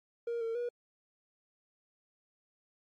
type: tone with pitch steps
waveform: triangle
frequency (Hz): 469.4 / 455.3 / 481.8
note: A#4 / A#4 / B4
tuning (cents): +12 / -41 / -43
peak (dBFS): -30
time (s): 0.27-0.69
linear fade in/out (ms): 5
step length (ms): 140
effects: tanh soft clip ceiling -27 dBFS + AAC 64 kbps